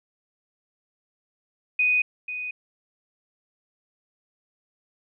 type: tone with echo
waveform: sine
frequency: 2489 Hz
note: D#7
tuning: in tune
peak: -18 dBFS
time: 1.79-2.02 s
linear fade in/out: 5 ms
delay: 490 ms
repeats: 1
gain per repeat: -11 dB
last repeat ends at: 2.51 s
effects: none